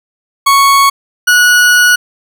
40% pulse tone pair in turn, 1108.7 / 1463.4 Hz, C#6 / F#6, 0 / -20 cents, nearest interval perfect fourth, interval 480 cents, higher second, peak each -4 dBFS, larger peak neither, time 0.46-0.9 / 1.27-1.96 s, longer second, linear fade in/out 10 ms, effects none

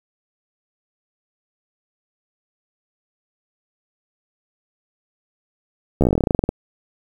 slowing click train, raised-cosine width 2 ms, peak -3 dBFS, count 18, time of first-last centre 6.01-6.491 s, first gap 13 ms, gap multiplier 1.09, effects 7-bit

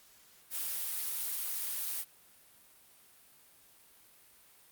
blue noise, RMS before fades -36 dBFS, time 0.5-2.05 s, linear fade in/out 50 ms, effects white hiss -61 dBFS RMS until 4.71 s + Opus 48 kbps

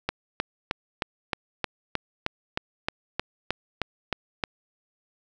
click train, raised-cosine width 0.3 ms, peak -9 dBFS, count 15, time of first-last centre 0.09-4.438 s, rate 3.22 Hz, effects none

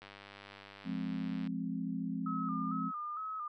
click train, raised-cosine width 0.3 ms, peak -34 dBFS, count 146, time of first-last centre 0.02-1.473 s, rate 99.8 Hz
sine chord, F minor, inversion none, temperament just, 174.61 / 209.5 / 261.9 Hz, F3 / Ab3 / C4, 0 / +15 / +2 cents, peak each -39 / -39 / -38 dBFS, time 0.84-2.92 s, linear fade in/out 50 ms
sine tone with vibrato, 1244.5 Hz, D#6, in tune, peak -37 dBFS, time 2.26-3.48 s, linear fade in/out 5 ms, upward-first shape square, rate 2.2 Hz, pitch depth 52 cents each way
effects none

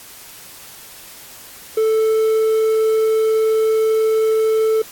triangle tone, 440 Hz, A4, in tune, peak -11 dBFS, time 1.77-4.82 s, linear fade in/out 5 ms, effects white hiss -39 dBFS RMS until 4.91 s + AAC 64 kbps

